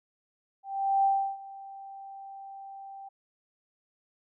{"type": "tone with ADSR envelope", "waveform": "sine", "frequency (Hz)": 784, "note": "G5", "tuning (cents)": 0, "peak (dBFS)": -20, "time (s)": [0.63, 3.09], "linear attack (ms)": 410, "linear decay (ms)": 330, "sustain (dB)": -21, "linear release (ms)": 10, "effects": []}